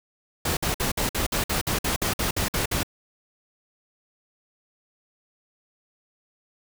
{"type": "noise bursts", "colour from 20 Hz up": "pink", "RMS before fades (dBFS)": -25, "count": 14, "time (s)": [0.45, 2.832], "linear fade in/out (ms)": 5, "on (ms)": 120, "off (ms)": 54, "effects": []}